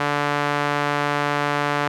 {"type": "tone with band-pass filter", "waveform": "sawtooth", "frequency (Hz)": 145.4, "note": "D3", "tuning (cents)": -17, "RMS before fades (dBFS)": -22, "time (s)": [0, 1.88], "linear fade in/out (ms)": 5, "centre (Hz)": 1300, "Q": 0.93, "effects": []}